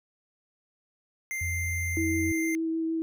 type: tone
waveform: square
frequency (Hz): 2093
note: C7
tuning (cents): 0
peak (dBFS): -31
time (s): 1.31-2.55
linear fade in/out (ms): 0
type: tone with pitch glide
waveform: sine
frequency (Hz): 87.31 to 88.12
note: F2 to F2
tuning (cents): 0 to +16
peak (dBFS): -30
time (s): 1.41-2.32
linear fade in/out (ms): 5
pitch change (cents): +16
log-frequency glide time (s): 2.08-2.16
type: tone with vibrato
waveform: sine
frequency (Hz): 324.8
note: E4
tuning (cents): -26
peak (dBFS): -26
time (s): 1.97-3.02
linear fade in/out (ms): 0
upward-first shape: sine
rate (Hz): 6.5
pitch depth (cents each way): 9
effects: none